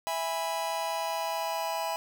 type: chord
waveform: 45% pulse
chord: E major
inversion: none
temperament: just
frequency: 659.3 / 824.1 / 988.9 Hz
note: E5 / G#5 / B5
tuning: 0 / -14 / +2 cents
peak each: -34 dBFS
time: 0.07-1.96 s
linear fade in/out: 0 ms
effects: none